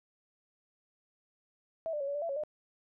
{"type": "tone with pitch steps", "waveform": "sine", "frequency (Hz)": [653, 595, 554, 568, 585, 671, 554, 605], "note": ["E5", "D5", "C#5", "C#5", "D5", "E5", "C#5", "D#5"], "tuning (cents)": [-17, 22, -1, 42, -7, 31, -1, -49], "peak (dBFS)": -32, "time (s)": [1.86, 2.436], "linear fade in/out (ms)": 0, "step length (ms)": 72, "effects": []}